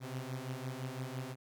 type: beating tone pair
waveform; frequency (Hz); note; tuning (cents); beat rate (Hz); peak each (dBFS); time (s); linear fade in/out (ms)
sawtooth; 126.7 / 132.6; B2 / C3; +45 / +23; 5.9; -38 / -38; 0-1.36; 50
effects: none